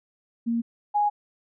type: tone pair in turn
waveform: sine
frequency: 232.6 / 828.9 Hz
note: A#3 / G#5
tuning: -4 / -4 cents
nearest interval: octave + minor seventh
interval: 2200 cents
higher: second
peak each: -22 / -19 dBFS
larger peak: second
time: 0.46-0.62 / 0.94-1.1 s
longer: neither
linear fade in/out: 20 ms
effects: none